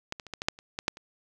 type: clicks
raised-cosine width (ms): 0.2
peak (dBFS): -15 / -22 / -28 / -18 / -16 / -6 / -30 / -15 / -7 / -28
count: 10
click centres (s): 0.124 / 0.198 / 0.267 / 0.337 / 0.419 / 0.485 / 0.589 / 0.789 / 0.881 / 0.971
effects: none